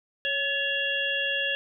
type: harmonic tone with a mistuned harmonic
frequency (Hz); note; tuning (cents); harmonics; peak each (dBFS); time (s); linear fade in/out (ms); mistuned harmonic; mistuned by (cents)
554.4; C#5; 0; 1 / 3 / 5 / 6; -34 / -29 / -29 / -31; 0.25-1.55; 0; 3; +49
effects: none